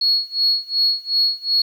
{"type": "tone with tremolo", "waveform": "sine", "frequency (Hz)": 4337, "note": "C#8", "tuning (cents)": -39, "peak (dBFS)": -12, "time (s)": [0.01, 1.62], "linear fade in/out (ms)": 5, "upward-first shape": "sine", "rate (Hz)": 2.7, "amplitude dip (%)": 95, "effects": ["tanh soft clip ceiling -8 dBFS", "9-bit"]}